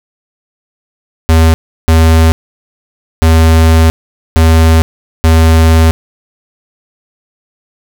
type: tone bursts at uneven times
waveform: square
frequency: 81 Hz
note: E2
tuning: 30 cents flat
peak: -4 dBFS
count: 5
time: 1.29-1.54 / 1.88-2.32 / 3.22-3.9 / 4.36-4.82 / 5.24-5.91 s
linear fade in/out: 0 ms
effects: none